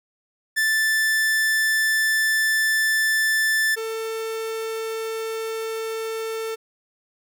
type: tone pair in turn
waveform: 45% pulse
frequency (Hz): 1760 / 446.5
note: A6 / A4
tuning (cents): 0 / +25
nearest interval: 2 octaves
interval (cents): 2375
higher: first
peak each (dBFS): -18 / -26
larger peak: first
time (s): 0.56-3.76 / 3.76-6.56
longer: first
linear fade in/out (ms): 20
effects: none